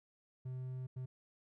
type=tone bursts at uneven times; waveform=triangle; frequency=128.4 Hz; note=C3; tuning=32 cents flat; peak=-38 dBFS; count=2; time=0.45-0.87 / 0.96-1.06 s; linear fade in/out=10 ms; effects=none